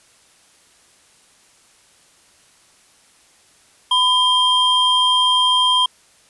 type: tone pair together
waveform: triangle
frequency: 1006 / 3194 Hz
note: B5 / G7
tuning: +32 / +32 cents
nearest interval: octave + minor sixth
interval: 2000 cents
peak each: -15 / -13 dBFS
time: 3.91-5.86 s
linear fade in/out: 5 ms
effects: white hiss -53 dBFS RMS until 6.29 s + resampled to 24000 Hz